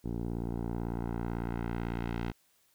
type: tone with low-pass filter sweep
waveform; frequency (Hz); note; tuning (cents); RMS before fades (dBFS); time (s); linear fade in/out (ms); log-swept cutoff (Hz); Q
10% pulse; 58; A#1; -8; -35; 0.04-2.32; 10; 430 to 3300; 0.85
effects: white hiss -69 dBFS RMS until 2.74 s